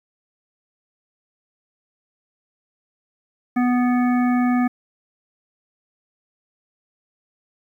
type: harmonic tone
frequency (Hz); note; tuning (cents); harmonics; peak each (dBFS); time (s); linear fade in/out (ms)
246.9; B3; 0; 1 / 3 / 5 / 7 / 9; -16 / -26 / -30 / -33 / -35; 3.56-4.68; 10
effects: 9-bit